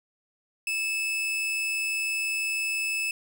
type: tone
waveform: 40% pulse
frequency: 2614 Hz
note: E7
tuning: 15 cents flat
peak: -25 dBFS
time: 0.67-3.11 s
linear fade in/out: 2 ms
effects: none